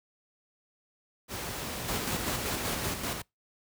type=noise; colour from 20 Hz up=pink; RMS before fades=-36 dBFS; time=1.28-2.92 s; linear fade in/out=50 ms
type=noise with tremolo; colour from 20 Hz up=pink; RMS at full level=-32 dBFS; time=1.88-3.22 s; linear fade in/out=5 ms; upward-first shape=square; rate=5.2 Hz; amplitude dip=45%
effects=noise-tail reverb RT60 0.2 s tail -26 dB re dry + high-pass 60 Hz 12 dB/octave